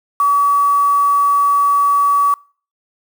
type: tone with quantisation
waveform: sine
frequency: 1140 Hz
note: C#6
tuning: 48 cents sharp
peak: -10 dBFS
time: 0.2-2.34 s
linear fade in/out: 2 ms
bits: 5
effects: noise-tail reverb RT60 0.4 s tail -24 dB re dry